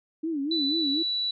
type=tone with vibrato; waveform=sine; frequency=301.7 Hz; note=D4; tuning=47 cents sharp; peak=-26 dBFS; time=0.23-1.03 s; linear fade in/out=10 ms; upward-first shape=sine; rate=4.1 Hz; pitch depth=170 cents each way
type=tone with pitch glide; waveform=sine; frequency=3978 to 3944 Hz; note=B7 to B7; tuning=+12 to -3 cents; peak=-25 dBFS; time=0.51-1.31 s; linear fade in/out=5 ms; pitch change=-15 cents; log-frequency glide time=0.74-0.87 s
effects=none